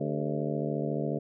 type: harmonic tone with a mistuned harmonic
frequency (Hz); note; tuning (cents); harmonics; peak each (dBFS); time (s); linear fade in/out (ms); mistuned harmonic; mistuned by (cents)
74.2; D2; +18; 2 / 3 / 4 / 5 / 6 / 7 / 8 / 9; -33 / -35 / -36 / -37 / -38 / -38 / -39 / -40; 0-1.19; 10; 5; +110
effects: none